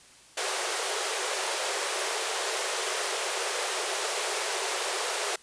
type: high-pass noise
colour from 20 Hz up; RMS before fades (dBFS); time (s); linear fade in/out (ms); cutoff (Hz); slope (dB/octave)
pink; -30; 0.37-5.36; 5; 370; 96
effects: white hiss -54 dBFS RMS until 5.42 s + resampled to 22050 Hz

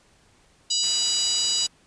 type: harmonic tone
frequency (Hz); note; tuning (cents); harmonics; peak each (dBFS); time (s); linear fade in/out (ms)
978; B5; -17; 3 / 4 / 5 / 6 / 7 / 8; -30 / -27 / -25 / -36 / -29 / -30; 0.7-1.67; 10
type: noise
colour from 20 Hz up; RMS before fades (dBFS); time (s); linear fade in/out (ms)
white; -36; 0.82-1.68; 20
effects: pink hiss -59 dBFS RMS until 1.86 s + resampled to 22050 Hz

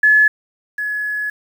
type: tone pair in turn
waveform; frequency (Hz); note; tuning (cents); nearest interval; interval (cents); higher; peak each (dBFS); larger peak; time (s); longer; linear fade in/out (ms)
sine; 1712 / 1695.3; A6 / G#6; -48 / +35; unison; 17; first; -8 / -19; first; 0.03-0.28 / 0.78-1.3; second; 5
effects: 7-bit

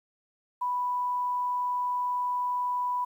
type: tone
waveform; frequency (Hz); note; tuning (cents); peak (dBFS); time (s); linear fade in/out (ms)
sine; 987.8; B5; 0; -26; 0.61-3.05; 10
effects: 10-bit

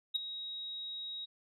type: tone with ADSR envelope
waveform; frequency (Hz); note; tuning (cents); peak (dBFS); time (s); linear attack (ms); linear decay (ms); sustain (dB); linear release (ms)
sine; 3800; A#7; +33; -25; 0.14-1.26; 18; 11; -14; 20
effects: tanh soft clip ceiling -25 dBFS

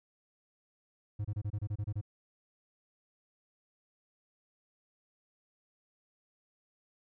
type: tone bursts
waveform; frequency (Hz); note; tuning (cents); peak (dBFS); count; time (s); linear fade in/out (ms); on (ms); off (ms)
triangle; 103.83; G#2; 0; -30; 10; 1.19-2.013; 10; 58; 27
effects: none

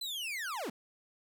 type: linear sweep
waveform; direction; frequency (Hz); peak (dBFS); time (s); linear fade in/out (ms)
40% pulse; down; 4111 to 179.2; -35; 0.01-0.7; 5
effects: none

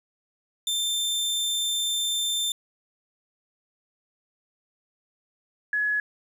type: tone pair in turn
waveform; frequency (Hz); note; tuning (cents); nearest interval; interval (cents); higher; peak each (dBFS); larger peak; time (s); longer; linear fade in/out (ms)
sawtooth / sine; 3572 / 1691.1; A7 / G#6; +25 / +31; octave + minor second; 1294; first; -21 / -22; first; 0.67-2.52 / 5.73-6; first; 2
effects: resampled to 32000 Hz + 10-bit

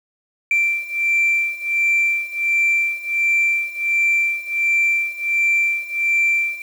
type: beating tone pair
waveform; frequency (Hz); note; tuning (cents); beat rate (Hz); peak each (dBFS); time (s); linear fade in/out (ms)
sine; 2349 / 2350.4; D7 / D7; 0 / +1; 1.4; -19 / -17; 0.51-6.62; 2
effects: tanh soft clip ceiling -11 dBFS + 7-bit

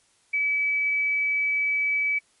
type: tone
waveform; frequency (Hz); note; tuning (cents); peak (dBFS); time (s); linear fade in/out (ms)
sine; 2292; D7; -43; -21; 0.33-2.19; 10
effects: white hiss -63 dBFS RMS until 2.4 s + MP3 48 kbps

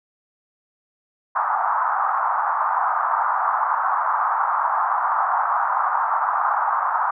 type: band-pass noise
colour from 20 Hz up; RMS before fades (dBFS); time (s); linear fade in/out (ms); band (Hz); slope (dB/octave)
white; -21; 1.35-7.11; 10; 780 to 1300; 48
effects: none

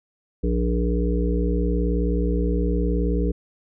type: harmonic tone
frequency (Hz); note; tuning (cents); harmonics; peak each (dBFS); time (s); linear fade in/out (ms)
59.1; A#1; +24; 1 / 3 / 5 / 7 / 8; -21 / -26 / -28 / -29 / -30; 0.43-3.32; 10
effects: none

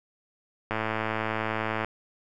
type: click train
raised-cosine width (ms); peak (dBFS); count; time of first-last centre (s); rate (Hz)
0.5; -13; 126; 0.71-1.846; 110
effects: none

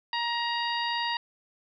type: harmonic tone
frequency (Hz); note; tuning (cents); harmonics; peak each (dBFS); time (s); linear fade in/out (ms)
943; A#5; +20; 1 / 2 / 3 / 4 / 5; -30 / -33 / -35 / -36 / -37; 0.13-1.17; 2
effects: none

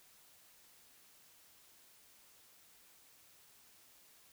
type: silence
effects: white hiss -64 dBFS RMS until 4.32 s

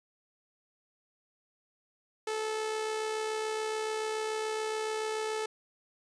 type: tone with amplitude modulation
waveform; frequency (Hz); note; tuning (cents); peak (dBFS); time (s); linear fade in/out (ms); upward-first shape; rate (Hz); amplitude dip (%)
sawtooth; 435.6; A4; -17; -26; 2.27-5.46; 5; sine; 67; 35
effects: resampled to 22050 Hz

